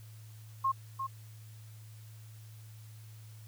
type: tone with echo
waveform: sine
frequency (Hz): 1073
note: C6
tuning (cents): +43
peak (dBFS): -26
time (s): 0.64-0.72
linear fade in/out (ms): 10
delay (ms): 350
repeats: 1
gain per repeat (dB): -7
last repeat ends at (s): 1.07
effects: added 109 Hz sine -48 dBFS peak until 3.47 s + white hiss -61 dBFS RMS until 3.47 s